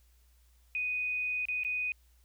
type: tone with dropouts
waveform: sine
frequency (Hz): 2489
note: D#7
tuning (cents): 0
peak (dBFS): -30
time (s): 0.75-1.92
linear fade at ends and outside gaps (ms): 1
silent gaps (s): 1.454-1.485 / 1.635-1.648
effects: added 60 Hz sine -61 dBFS peak until 2.24 s + white hiss -71 dBFS RMS until 2.24 s